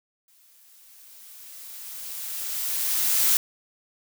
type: noise with exponential growth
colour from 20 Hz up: blue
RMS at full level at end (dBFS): -19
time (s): 0.28-3.37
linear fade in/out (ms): 1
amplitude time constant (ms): 670
effects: none